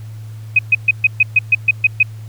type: tone bursts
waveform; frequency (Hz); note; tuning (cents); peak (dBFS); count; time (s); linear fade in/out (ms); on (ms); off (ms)
sine; 2518; D#7; +20; -6; 10; 0.56-2.03; 5; 30; 130
effects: added 109 Hz sine -28 dBFS peak until 2.28 s + pink hiss -48 dBFS RMS until 2.28 s